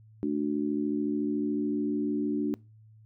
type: chord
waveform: sine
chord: D major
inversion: second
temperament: equal with one note detuned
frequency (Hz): 220 / 293.7 / 367.7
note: A3 / D4 / F#4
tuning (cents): 0 / 0 / -11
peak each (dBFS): -32 / -28 / -34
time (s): 0.23-2.54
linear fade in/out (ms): 0
effects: noise-tail reverb RT60 0.3 s tail -25 dB re dry + added 109 Hz sine -52 dBFS peak until 3.05 s